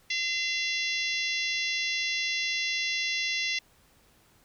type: harmonic tone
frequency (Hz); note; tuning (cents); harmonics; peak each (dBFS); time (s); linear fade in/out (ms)
684; F5; -36; 3 / 4 / 5 / 6 / 7 / 8 / 9; -31 / -33 / -35 / -37 / -38 / -39 / -40; 0.1-3.59; 5
effects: pink hiss -62 dBFS RMS until 4.44 s